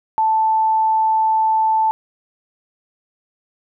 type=tone; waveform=sine; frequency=880 Hz; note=A5; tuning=in tune; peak=-13 dBFS; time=0.18-1.91 s; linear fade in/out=0 ms; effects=none